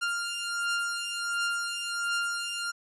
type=beating tone pair; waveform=sawtooth; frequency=1396.9 / 1398.3 Hz; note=F6 / F6; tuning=0 / +2 cents; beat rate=1.4 Hz; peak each=-30 / -27 dBFS; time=0.01-2.72 s; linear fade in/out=20 ms; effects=resampled to 24000 Hz